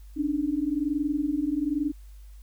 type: tone pair together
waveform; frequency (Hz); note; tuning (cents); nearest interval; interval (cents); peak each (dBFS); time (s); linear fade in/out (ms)
sine; 280.2 / 301.3; C#4 / D4; +19 / +44; minor second; 125; -28 / -26; 0.16-1.92; 20
effects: added 50 Hz sine -43 dBFS peak until 2.42 s + white hiss -63 dBFS RMS until 2.42 s